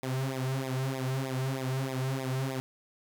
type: tone with flanger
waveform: sawtooth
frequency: 131.8 Hz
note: C3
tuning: 13 cents sharp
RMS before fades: -32 dBFS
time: 0.03-2.6 s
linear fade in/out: 0 ms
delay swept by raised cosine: 0.67 to 4.17 ms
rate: 3.2 Hz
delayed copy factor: -1
effects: none